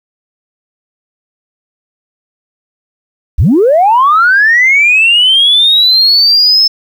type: linear sweep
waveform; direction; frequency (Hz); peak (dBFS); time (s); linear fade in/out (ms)
sine; up; 41.2 to 5274; -3; 3.38-6.68; 10
effects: tanh soft clip ceiling 0 dBFS + 7-bit